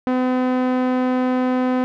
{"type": "tone with low-pass filter", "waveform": "sawtooth", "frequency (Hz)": 254, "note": "B3", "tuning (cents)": 49, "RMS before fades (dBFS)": -19, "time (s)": [0.07, 1.84], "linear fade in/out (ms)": 0, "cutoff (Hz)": 1600, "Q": 0.58, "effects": []}